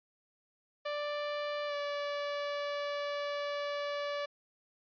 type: tone with pitch glide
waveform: sawtooth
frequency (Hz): 587.3 to 577.5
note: D5 to D5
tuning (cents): 0 to -29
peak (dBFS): -30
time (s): 0.85-4.26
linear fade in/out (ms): 10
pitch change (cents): -29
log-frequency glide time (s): 1.67-1.74
effects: resampled to 11025 Hz